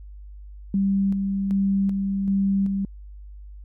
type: tone with tremolo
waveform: sine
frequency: 196 Hz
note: G3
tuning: in tune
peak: -18 dBFS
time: 0.74-2.85 s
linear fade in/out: 2 ms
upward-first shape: square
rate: 1.3 Hz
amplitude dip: 35%
effects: added 50 Hz sine -38 dBFS peak until 3.64 s